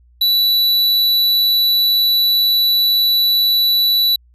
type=tone; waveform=square; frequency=3951 Hz; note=B7; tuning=in tune; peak=-12 dBFS; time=0.21-4.16 s; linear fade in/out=5 ms; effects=added 60 Hz sine -47 dBFS peak until 4.34 s + resampled to 32000 Hz